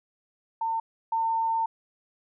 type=tone pair in turn; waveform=sine; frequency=904 / 904 Hz; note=A5 / A5; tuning=+47 / +47 cents; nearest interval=unison; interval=0 cents; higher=neither; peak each=-25 / -23 dBFS; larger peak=second; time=0.61-0.8 / 1.12-1.66 s; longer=second; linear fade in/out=5 ms; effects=none